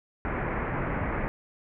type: low-pass noise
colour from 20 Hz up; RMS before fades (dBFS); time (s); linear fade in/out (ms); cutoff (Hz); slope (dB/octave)
pink; -30; 0.25-1.28; 0; 2200; 48
effects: none